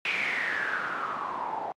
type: noise with low-pass filter sweep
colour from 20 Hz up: white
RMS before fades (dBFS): -31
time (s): 0.05-1.72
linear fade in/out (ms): 2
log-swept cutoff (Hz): 2500 to 790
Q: 7.3
effects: high-pass 200 Hz 12 dB/octave + AAC 64 kbps